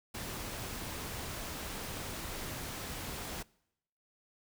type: noise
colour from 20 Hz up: pink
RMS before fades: -41 dBFS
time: 0.14-3.43 s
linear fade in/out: 10 ms
effects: noise-tail reverb RT60 0.8 s tail -24 dB re dry